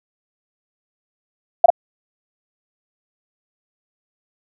sine tone with echo, 687 Hz, F5, 29 cents flat, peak -3 dBFS, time 1.64-1.66 s, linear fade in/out 5 ms, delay 43 ms, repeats 1, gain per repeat -3 dB, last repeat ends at 1.703 s, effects none

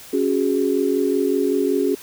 sine chord, C# suspended fourth, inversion none, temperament equal, 277.2 / 370 / 415.3 Hz, C#4 / F#4 / G#4, 0 / 0 / 0 cents, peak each -21 dBFS, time 0.13-1.95 s, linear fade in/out 5 ms, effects white hiss -41 dBFS RMS until 2.02 s

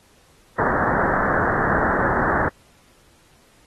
white low-pass noise, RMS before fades -21 dBFS, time 0.58-2.49 s, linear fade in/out 10 ms, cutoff 1800 Hz, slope 96 dB/octave, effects pink hiss -56 dBFS RMS until 3.66 s + AAC 32 kbps

